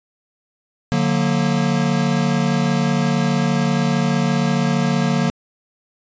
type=chord; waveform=square; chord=D augmented; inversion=none; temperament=equal with one note detuned; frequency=146.83 / 181.92 / 233.1 Hz; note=D3 / F#3 / A#3; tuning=0 / -29 / 0 cents; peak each=-21 dBFS; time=0.92-5.3 s; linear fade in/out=0 ms; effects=resampled to 16000 Hz